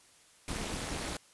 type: noise with amplitude modulation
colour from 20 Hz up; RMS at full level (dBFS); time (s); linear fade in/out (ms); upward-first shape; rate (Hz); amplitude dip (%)
pink; -33; 0.48-1.17; 2; sine; 238; 100
effects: white hiss -61 dBFS RMS until 1.33 s + resampled to 24000 Hz